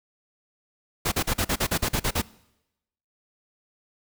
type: noise bursts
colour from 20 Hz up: pink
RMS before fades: -24 dBFS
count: 11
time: 1.05-2.219 s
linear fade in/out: 10 ms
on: 69 ms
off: 41 ms
effects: noise-tail reverb RT60 0.9 s tail -22 dB re dry